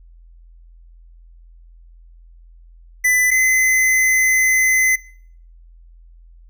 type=tone pair in turn; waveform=square; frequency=2000 / 2040 Hz; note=B6 / C7; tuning=+21 / -44 cents; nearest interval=unison; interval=35 cents; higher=second; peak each=-13 dBFS; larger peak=neither; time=3.04-3.31 / 3.31-4.96 s; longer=second; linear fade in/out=10 ms; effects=noise-tail reverb RT60 0.6 s tail -23 dB re dry + added 42 Hz sine -42 dBFS peak until 6.49 s